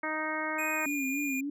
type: harmonic tone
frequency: 311.1 Hz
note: D#4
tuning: in tune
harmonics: 1 / 2 / 3 / 4 / 5 / 6 / 7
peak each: -38 / -38 / -38 / -38 / -38 / -38 / -38 dBFS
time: 0.03-0.86 s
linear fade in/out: 5 ms
type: tone with pitch glide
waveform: square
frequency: 2489 to 2420 Hz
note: D#7 to D#7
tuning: 0 to -49 cents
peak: -33 dBFS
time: 0.58-1.41 s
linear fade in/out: 10 ms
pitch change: -49 cents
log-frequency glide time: 0.73-0.96 s
type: tone with vibrato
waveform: sine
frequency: 277.2 Hz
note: C#4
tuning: in tune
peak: -31 dBFS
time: 0.86-1.5 s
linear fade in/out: 5 ms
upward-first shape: sine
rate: 3.5 Hz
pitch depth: 87 cents each way
effects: none